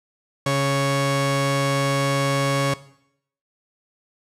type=tone pair together; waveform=sawtooth; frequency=138.6 / 554.4 Hz; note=C#3 / C#5; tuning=0 / 0 cents; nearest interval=2 octaves; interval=2400 cents; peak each=-17 dBFS; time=0.46-2.74 s; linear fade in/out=5 ms; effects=noise-tail reverb RT60 0.7 s tail -17 dB re dry + low-pass 10000 Hz 12 dB/octave